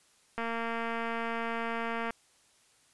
click train, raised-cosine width 0.5 ms, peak -20 dBFS, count 398, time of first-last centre 0.38-2.106 s, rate 230 Hz, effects white hiss -65 dBFS RMS until 2.93 s + resampled to 24000 Hz

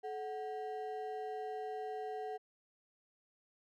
triangle ring-modulated tone, 587.3 Hz, D5, in tune, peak -34 dBFS, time 0.03-2.38 s, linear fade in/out 20 ms, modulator 156 Hz, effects none

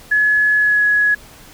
sine tone with pitch glide, 1700 to 1681.4 Hz, G#6 to G#6, +40 to +21 cents, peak -11 dBFS, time 0.11-1.15 s, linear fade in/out 10 ms, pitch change -19 cents, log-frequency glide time 0.57-0.84 s, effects pink hiss -42 dBFS RMS until 1.53 s

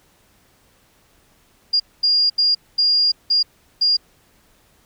sine tone bursts at uneven times, 4826 Hz, D8, 46 cents sharp, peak -13 dBFS, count 6, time 1.73-1.8 / 2.03-2.3 / 2.38-2.55 / 2.78-3.12 / 3.3-3.43 / 3.81-3.97 s, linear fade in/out 10 ms, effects pink hiss -57 dBFS RMS until 4.85 s

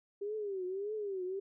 sine tone with vibrato, 396.5 Hz, G4, 20 cents sharp, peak -35 dBFS, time 0.21-1.4 s, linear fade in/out 10 ms, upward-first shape triangle, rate 1.7 Hz, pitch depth 170 cents each way, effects none

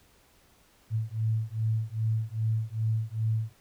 sine beating tone pair, 109.6 / 112.1 Hz, A2 / A2, -6 / +33 cents, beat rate 2.5 Hz, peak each -29 dBFS, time 0.9-3.53 s, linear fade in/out 50 ms, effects pink hiss -62 dBFS RMS until 3.6 s

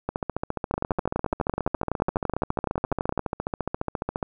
two click trains, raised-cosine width 1 ms, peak -12 / -10 dBFS, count 61 / 30, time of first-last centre 0.09-4.228 / 0.74-3.177 s, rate 14.5 / 11.9 Hz, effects none

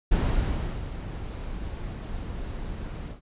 brown noise with ADSR envelope, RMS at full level -22 dBFS, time 0.11-3.21 s, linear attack 13 ms, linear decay 690 ms, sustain -12 dB, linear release 140 ms, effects resampled to 8000 Hz

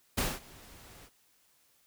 pink noise with ADSR envelope, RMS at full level -29 dBFS, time 0.17-1.1 s, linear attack 14 ms, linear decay 210 ms, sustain -24 dB, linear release 46 ms, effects white hiss -68 dBFS RMS until 1.86 s

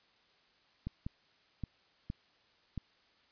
clicks, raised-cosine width 5 ms, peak -25 dBFS, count 5, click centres 0.87 / 1.065 / 1.637 / 2.101 / 2.777 s, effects white hiss -68 dBFS RMS until 3.31 s + resampled to 11025 Hz

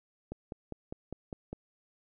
click train, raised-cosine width 2 ms, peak -25 dBFS, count 7, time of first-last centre 0.32-1.53 s, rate 4.96 Hz, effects none

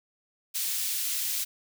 white high-pass noise, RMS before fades -30 dBFS, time 0.54-1.45 s, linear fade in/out 20 ms, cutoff 2900 Hz, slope 12 dB/octave, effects none

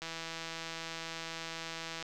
click train, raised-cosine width 0.2 ms, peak -23 dBFS, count 330, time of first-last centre 0.02-2.026 s, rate 164 Hz, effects none

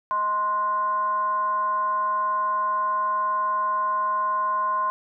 sine tone with frequency modulation, 1046.5 Hz, C6, in tune, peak -21 dBFS, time 0.11-4.9 s, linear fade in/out 0 ms, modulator 419 Hz, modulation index 0.37, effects none

